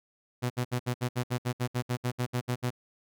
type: tone bursts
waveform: sawtooth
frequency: 123.47 Hz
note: B2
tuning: in tune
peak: -23 dBFS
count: 16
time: 0.42-2.707 s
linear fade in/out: 20 ms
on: 82 ms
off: 65 ms
effects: none